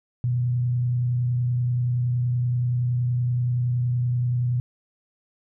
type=tone with frequency modulation; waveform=sine; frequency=122.7 Hz; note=B2; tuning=11 cents flat; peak=-20 dBFS; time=0.24-4.6 s; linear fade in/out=0 ms; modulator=30.6 Hz; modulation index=0.22; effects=none